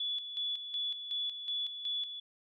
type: tone with tremolo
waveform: sine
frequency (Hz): 3429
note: A7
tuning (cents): -45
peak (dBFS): -32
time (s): 0-2.2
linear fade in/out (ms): 5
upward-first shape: square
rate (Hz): 2.7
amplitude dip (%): 60
effects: none